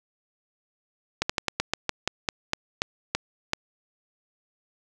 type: slowing click train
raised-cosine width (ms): 0.2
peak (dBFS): -6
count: 13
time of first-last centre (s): 1.22-3.534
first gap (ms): 75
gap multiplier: 1.16
effects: none